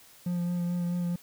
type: tone with vibrato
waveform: triangle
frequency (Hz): 175.2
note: F3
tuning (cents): +6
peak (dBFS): -25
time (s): 0.26-1.16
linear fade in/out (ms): 5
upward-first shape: sine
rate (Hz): 4.6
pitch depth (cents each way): 17
effects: white hiss -55 dBFS RMS until 1.22 s